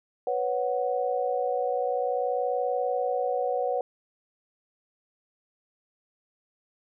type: chord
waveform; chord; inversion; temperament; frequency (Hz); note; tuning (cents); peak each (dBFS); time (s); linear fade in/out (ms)
sine; B suspended second; none; equal; 493.9 / 554.4 / 740; B4 / C#5 / F#5; 0 / 0 / 0; -28 / -30 / -29; 0.27-3.81; 2
effects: none